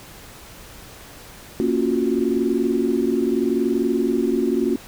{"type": "chord", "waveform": "sine", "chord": "Gb major seventh", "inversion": "first", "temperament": "equal", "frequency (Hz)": [233.1, 277.2, 349.2, 370], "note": ["Bb3", "Db4", "F4", "Gb4"], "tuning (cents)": [0, 0, 0, 0], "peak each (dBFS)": -23, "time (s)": [1.6, 4.76], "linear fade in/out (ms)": 0, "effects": ["pink hiss -42 dBFS RMS until 4.87 s"]}